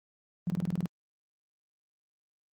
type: tone bursts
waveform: sine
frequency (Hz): 174.61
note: F3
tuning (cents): 0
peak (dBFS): -26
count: 8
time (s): 0.47-0.857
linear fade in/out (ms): 0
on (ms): 30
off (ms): 21
effects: high-pass 100 Hz 12 dB/octave + Opus 24 kbps